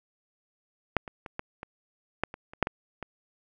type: clicks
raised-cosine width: 0.5 ms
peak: -7 / -24 / -24 / -17 / -23 / -10 / -24 / -29 / -6 / -15 / -21 dBFS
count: 11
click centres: 0.967 / 1.078 / 1.262 / 1.394 / 1.631 / 2.236 / 2.341 / 2.535 / 2.627 / 2.671 / 3.027 s
effects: none